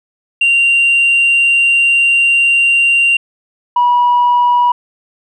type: tone pair in turn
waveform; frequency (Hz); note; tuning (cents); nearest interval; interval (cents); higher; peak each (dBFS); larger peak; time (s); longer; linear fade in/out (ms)
sine; 2769 / 971.4; F7 / B5; -15 / -29; octave + tritone; 1814; first; -6; neither; 0.41-3.17 / 3.76-4.72; first; 5
effects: tanh soft clip ceiling -5 dBFS